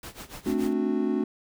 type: noise with tremolo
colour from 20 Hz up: pink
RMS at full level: -39 dBFS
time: 0.03-0.73 s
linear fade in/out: 2 ms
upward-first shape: sine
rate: 7 Hz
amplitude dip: 85%
type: chord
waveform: triangle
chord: D dominant seventh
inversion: second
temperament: just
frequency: 220.2 / 264.3 / 293.7 / 367.1 Hz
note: A3 / C4 / D4 / F#4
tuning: +2 / +18 / 0 / -14 cents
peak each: -27 dBFS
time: 0.46-1.24 s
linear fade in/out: 5 ms
effects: none